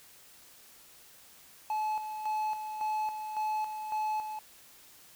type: tone with tremolo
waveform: triangle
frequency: 860 Hz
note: A5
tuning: 40 cents flat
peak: -27 dBFS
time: 1.7-4.39 s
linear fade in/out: 2 ms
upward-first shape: square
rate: 1.8 Hz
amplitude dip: 55%
effects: white hiss -56 dBFS RMS until 5.15 s